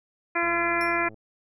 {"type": "harmonic tone", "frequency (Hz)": 341.1, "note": "F4", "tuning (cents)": -41, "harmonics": [1, 2, 3, 4, 5, 6, 7], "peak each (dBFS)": [-30, -30, -30, -30, -30, -30, -30], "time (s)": [0.35, 1.09], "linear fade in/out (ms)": 10}
{"type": "click train", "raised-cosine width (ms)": 2, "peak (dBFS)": -35, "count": 78, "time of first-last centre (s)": [0.43, 1.143], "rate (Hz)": 108}
{"type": "tone with exponential decay", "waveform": "sawtooth", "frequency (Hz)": 5400, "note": "E8", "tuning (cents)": 41, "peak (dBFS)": -33, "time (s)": [0.81, 1.02], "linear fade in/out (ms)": 0, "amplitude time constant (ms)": 45}
{"effects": []}